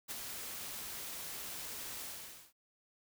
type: noise with ADSR envelope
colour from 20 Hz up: white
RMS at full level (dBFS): -40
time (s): 0.08-2.53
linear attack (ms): 29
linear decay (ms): 24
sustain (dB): -4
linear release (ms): 490
effects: none